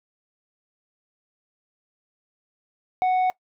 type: tone with tanh clipping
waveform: triangle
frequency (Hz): 740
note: F#5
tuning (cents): 0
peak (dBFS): -19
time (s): 3.02-3.3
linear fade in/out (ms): 0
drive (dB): 9
effects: noise-tail reverb RT60 0.1 s tail -21 dB re dry